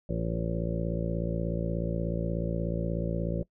harmonic tone with a mistuned harmonic, 56.6 Hz, A1, 50 cents sharp, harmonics 1 / 2 / 3 / 4 / 5 / 6 / 7 / 8 / 9 / 10, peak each -34 / -36 / -32 / -40 / -44 / -39 / -45 / -43 / -39 / -38 dBFS, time 0.09-3.43 s, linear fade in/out 5 ms, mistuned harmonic 7, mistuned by +23 cents, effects noise-tail reverb RT60 0.1 s tail -21 dB re dry

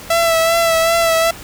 sawtooth tone with vibrato, 663 Hz, E5, 10 cents sharp, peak -8 dBFS, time 0.1-1.31 s, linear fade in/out 5 ms, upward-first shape sine, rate 2.6 Hz, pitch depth 30 cents each way, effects pink hiss -34 dBFS RMS until 1.43 s

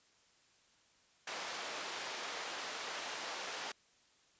pink band-pass noise, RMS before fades -43 dBFS, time 1.27-3.72 s, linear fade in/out 5 ms, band 610 to 6400 Hz, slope 12 dB/octave, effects white hiss -69 dBFS RMS until 4.39 s + resampled to 16000 Hz

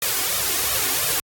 white noise with flanger, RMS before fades -22 dBFS, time 0.02-1.2 s, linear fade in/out 2 ms, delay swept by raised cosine 1.6 to 2.8 ms, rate 2.9 Hz, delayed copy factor +0.75, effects high-pass 60 Hz 12 dB/octave + AAC 64 kbps

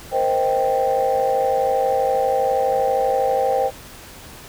sine chord, C minor seventh, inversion third, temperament just, 470.9 / 523.3 / 627.9 / 784.9 Hz, Bb4 / C5 / Eb5 / G5, +18 / 0 / +16 / +2 cents, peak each -24 / -19 / -25 / -19 dBFS, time 0.11-3.71 s, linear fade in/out 50 ms, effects tanh soft clip ceiling -9 dBFS + pink hiss -40 dBFS RMS until 4.48 s

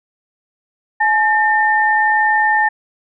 sine tone pair together, 852 / 1805.3 Hz, G#5 / A6, +44 / +44 cents, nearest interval octave + minor second, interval 1300 cents, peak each -14 dBFS, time 1-2.69 s, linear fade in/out 10 ms, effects none

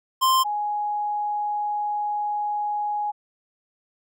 square / sine tone pair in turn, 1046.5 / 832.8 Hz, C6 / G#5, 0 / +5 cents, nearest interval major third, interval 395 cents, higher first, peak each -17 / -23 dBFS, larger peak first, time 0.21-0.44 / 0.44-3.12 s, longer second, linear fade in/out 20 ms, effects none

